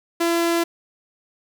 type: tone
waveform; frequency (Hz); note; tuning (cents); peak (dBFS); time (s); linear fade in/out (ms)
sawtooth; 338.1; E4; +44; -14; 0.2-0.64; 10
effects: none